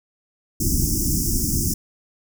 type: band-stop noise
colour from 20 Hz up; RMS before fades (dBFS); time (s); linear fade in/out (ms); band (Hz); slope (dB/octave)
pink; -21; 0.6-1.74; 5; 350 to 5200; 96
effects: none